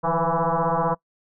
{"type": "tone with frequency modulation", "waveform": "sine", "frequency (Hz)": 158.2, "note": "D#3", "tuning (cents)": 29, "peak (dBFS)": -19, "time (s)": [0.03, 0.95], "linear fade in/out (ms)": 20, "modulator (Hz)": 166, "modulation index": 6.5, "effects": ["noise-tail reverb RT60 0.1 s tail -22 dB re dry"]}